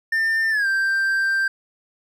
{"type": "tone with pitch glide", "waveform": "triangle", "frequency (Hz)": [1798, 1574.3], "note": ["A6", "G6"], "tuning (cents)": [37, 7], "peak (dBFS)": -16, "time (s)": [0.12, 1.48], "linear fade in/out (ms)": 5, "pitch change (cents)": -230, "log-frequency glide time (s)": [0.5, 0.67], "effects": []}